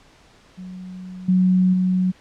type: tone with level steps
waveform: sine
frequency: 184.3 Hz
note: F#3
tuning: 7 cents flat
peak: -32 / -13 / -16 dBFS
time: 0.57-2.12 s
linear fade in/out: 20 ms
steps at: 1.28 / 1.73 s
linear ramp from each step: 10 ms
effects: pink hiss -52 dBFS RMS until 2.2 s + low-pass 6000 Hz 12 dB/octave